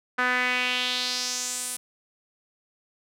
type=tone with band-pass filter sweep; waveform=sawtooth; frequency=250 Hz; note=B3; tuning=21 cents sharp; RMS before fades=-27 dBFS; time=0.18-1.77 s; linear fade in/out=10 ms; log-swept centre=1500 to 10000 Hz; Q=2.9; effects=none